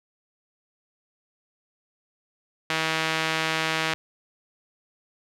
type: tone with band-pass filter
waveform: sawtooth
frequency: 160 Hz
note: D#3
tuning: 49 cents sharp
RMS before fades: -26 dBFS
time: 2.7-3.94 s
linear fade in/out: 0 ms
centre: 2500 Hz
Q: 0.93
effects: none